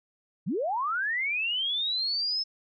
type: linear sweep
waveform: sine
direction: up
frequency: 130.81 to 5274 Hz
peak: -26 dBFS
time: 0.46-2.44 s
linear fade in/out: 20 ms
effects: none